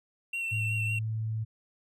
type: tone with vibrato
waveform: triangle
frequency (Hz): 2719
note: F7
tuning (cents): -47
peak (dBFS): -29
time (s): 0.33-0.99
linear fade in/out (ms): 5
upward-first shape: triangle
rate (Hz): 5.4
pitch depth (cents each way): 27
type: tone with pitch glide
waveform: sine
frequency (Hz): 108.8 to 110.38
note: A2 to A2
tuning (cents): -19 to +6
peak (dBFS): -29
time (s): 0.51-1.45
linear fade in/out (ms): 20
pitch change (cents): +25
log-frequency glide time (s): 0.96-1.05
effects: none